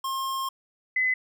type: tone pair in turn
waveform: square / sine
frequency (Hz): 1069 / 2023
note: C6 / B6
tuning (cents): +37 / +41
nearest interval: major seventh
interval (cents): 1104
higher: second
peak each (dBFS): -28 / -21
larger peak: second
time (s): 0.04-0.49 / 0.96-1.14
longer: first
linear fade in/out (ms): 5
effects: none